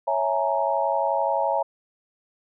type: chord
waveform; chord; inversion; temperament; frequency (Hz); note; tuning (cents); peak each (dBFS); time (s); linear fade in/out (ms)
sine; A# half-diminished seventh; first; equal with one note detuned; 554.4 / 659.3 / 840.7 / 932.3; C#5 / E5 / G#5 / A#5; 0 / 0 / +21 / 0; -26; 0.07-1.63; 10
effects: none